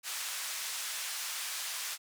white band-pass noise, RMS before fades -38 dBFS, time 0.03-1.98 s, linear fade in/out 50 ms, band 1100 to 9400 Hz, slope 12 dB/octave, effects none

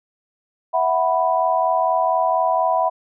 sine chord, E suspended second, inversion none, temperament equal with one note detuned, 655.8 / 740 / 987.8 Hz, E5 / F#5 / B5, -9 / 0 / 0 cents, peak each -20 dBFS, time 0.73-2.9 s, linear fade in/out 20 ms, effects none

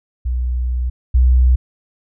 sine tone pair in turn, 61.74 / 62.75 Hz, B1 / B1, 0 / +28 cents, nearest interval unison, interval 28 cents, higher second, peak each -16 / -8 dBFS, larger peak second, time 0.25-0.9 / 1.14-1.56 s, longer first, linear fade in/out 10 ms, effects none

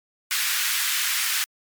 pink high-pass noise, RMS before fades -24 dBFS, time 0.31-1.44 s, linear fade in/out 0 ms, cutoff 1500 Hz, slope 24 dB/octave, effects MP3 96 kbps

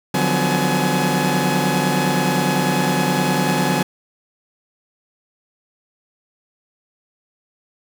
sawtooth tone cluster, 148.4 / 177.3 / 187.1 / 253.1 / 845 Hz, D3 / F3 / F#3 / B3 / G#5, +18 / +26 / +20 / +43 / +30 cents, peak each -19 dBFS, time 0.14-3.83 s, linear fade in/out 5 ms, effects 8-bit

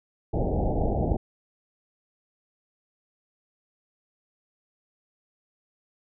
pink low-pass noise, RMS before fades -25 dBFS, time 0.33-1.17 s, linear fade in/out 10 ms, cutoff 820 Hz, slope 96 dB/octave, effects none

